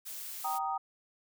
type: noise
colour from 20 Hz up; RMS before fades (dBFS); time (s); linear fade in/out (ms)
blue; -42; 0.05-0.59; 20
type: chord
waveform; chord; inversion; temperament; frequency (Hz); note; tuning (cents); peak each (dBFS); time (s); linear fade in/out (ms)
sine; Eb major; first; just; 777.8 / 933.4 / 1244.5; G5 / Bb5 / Eb6; -14 / +2 / 0; -34 / -36 / -36; 0.44-0.78; 10
effects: none